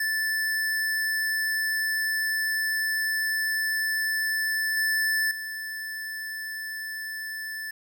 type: tone with level steps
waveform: square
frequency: 1756 Hz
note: A6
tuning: 4 cents flat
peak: -25 / -23 / -33 dBFS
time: 0-7.71 s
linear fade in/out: 5 ms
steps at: 4.77 / 5.31 s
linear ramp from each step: 2 ms
effects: 9-bit